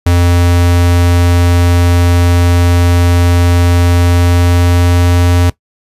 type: tone with pitch glide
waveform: square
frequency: 87.31 to 87.92 Hz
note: F2 to F2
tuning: 0 to +12 cents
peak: -7 dBFS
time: 0.06-5.5 s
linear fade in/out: 5 ms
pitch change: +12 cents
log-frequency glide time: 3.93-5.35 s
effects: noise-tail reverb RT60 0.1 s tail -18 dB re dry + resampled to 32000 Hz